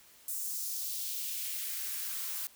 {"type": "noise with high-pass filter sweep", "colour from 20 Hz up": "blue", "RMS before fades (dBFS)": -37, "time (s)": [0.28, 2.47], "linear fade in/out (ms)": 2, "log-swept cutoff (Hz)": [7900, 840], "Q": 1.4, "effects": ["white hiss -59 dBFS RMS until 2.55 s"]}